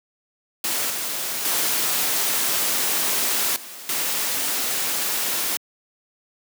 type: noise with level steps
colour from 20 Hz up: white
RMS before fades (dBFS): -24 / -27 / -22 / -38 / -24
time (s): 0.64-5.57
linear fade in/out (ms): 2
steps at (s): 0.9 / 1.45 / 3.56 / 3.89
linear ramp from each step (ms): 2
effects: high-pass 200 Hz 12 dB/octave